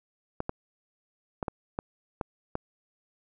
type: clicks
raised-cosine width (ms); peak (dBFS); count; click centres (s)
1; -16; 7; 0.404 / 0.494 / 1.428 / 1.482 / 1.789 / 2.212 / 2.554
effects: none